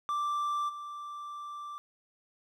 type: tone with level steps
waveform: triangle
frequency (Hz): 1174.7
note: D6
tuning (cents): 0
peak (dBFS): -27 / -37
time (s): 0.09-1.78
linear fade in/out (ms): 0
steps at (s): 0.68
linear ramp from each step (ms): 20
effects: none